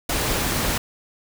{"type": "noise", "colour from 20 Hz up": "pink", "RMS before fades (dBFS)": -23, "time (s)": [0.09, 0.78], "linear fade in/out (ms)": 5, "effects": []}